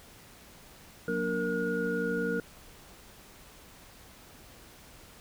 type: tone cluster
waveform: sine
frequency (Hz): 182.3 / 234.4 / 290.6 / 464.5 / 1437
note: F#3 / A#3 / D4 / A#4 / F6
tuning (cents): -25 / +10 / -18 / -6 / +49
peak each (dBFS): -35 / -36 / -38 / -31 / -35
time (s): 1.08-2.4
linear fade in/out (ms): 2
effects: pink hiss -53 dBFS RMS until 5.2 s